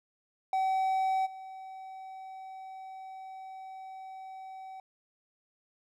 triangle tone with level steps, 762 Hz, G5, 49 cents flat, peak -24 / -40 dBFS, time 0.53-4.8 s, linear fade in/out 2 ms, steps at 1.25 s, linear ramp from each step 20 ms, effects none

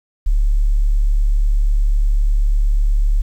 sine tone, 35.9 Hz, D1, 39 cents flat, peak -11 dBFS, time 0.26-3.22 s, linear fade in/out 10 ms, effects 8-bit

